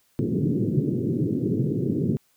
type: band-pass noise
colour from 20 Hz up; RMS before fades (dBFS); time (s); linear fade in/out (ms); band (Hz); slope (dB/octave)
pink; -24; 0.19-2.17; 0; 110 to 410; 48
effects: white hiss -65 dBFS RMS until 2.36 s